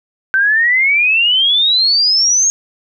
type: exponential sweep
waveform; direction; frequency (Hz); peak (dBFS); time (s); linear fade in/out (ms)
sine; up; 1531 to 6600; -9; 0.34-2.5; 0
effects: none